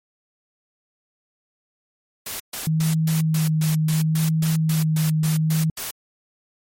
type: noise bursts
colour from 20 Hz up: white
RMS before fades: -30 dBFS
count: 14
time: 2.26-5.91 s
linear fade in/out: 5 ms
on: 140 ms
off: 130 ms
type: tone with vibrato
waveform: sine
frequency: 157.8 Hz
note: D#3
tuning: 25 cents sharp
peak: -17 dBFS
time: 2.67-5.7 s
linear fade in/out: 2 ms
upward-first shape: sine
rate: 0.71 Hz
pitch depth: 17 cents each way
effects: MP3 64 kbps